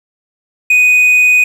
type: tone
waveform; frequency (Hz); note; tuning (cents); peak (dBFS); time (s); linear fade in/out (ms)
triangle; 2489; D#7; 0; -4; 0.7-1.44; 5
effects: 7-bit